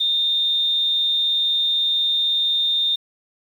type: tone with amplitude modulation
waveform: sine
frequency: 3639 Hz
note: A#7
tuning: 42 cents flat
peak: -15 dBFS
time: 0-2.96 s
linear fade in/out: 10 ms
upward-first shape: sine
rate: 222 Hz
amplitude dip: 40%
effects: 8-bit